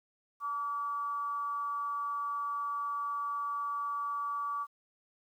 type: tone with amplitude modulation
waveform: sine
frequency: 1148 Hz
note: D6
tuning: 40 cents flat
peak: -30 dBFS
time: 0.4-4.67 s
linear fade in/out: 50 ms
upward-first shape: sine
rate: 256 Hz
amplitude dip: 45%
effects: 11-bit